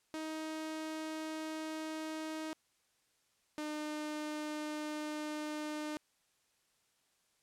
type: tone pair in turn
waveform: sawtooth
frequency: 314.5 / 302.9 Hz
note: D#4 / D#4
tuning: +19 / -46 cents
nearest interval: minor second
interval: 65 cents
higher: first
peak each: -35 / -34 dBFS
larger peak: second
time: 0.14-2.53 / 3.58-5.97 s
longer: neither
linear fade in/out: 0 ms
effects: white hiss -75 dBFS RMS until 7.42 s + low-pass 10000 Hz 12 dB/octave